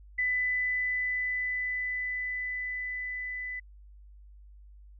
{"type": "tone with level ramp", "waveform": "sine", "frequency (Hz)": 1998, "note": "B6", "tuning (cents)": 20, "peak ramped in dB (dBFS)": [-25, -34], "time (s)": [0.18, 3.6], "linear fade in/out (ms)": 10, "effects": ["added 50 Hz sine -49 dBFS peak until 4.99 s"]}